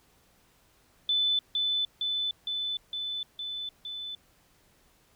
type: tone with echo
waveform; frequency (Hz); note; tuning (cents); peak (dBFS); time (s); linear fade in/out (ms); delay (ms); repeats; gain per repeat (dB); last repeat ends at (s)
sine; 3507; A7; -6; -23; 1.09-1.39; 2; 460; 6; -2; 4.15
effects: pink hiss -64 dBFS RMS until 5.15 s